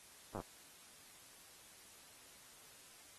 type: slowing click train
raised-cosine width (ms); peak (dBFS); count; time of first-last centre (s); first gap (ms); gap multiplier
1; -30; 6; 0.35-0.402; 9; 1.07
effects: white hiss -60 dBFS RMS until 3.18 s + AAC 32 kbps